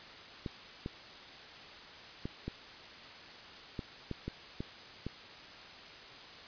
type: clicks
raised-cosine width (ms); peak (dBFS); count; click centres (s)
3; -24; 9; 0.462 / 0.861 / 2.255 / 2.48 / 3.792 / 4.113 / 4.28 / 4.605 / 5.066
effects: white hiss -50 dBFS RMS until 6.47 s + resampled to 11025 Hz